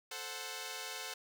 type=chord; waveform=5% pulse; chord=F# diminished; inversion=first; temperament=equal; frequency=440 / 523.3 / 740 Hz; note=A4 / C5 / F#5; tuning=0 / 0 / 0 cents; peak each=-34 dBFS; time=0.11-1.14 s; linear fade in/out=5 ms; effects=none